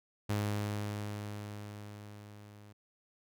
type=tone with level ramp; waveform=sawtooth; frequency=103.83 Hz; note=G#2; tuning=in tune; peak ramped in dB=-26 to -49 dBFS; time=0.29-2.73 s; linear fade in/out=10 ms; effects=none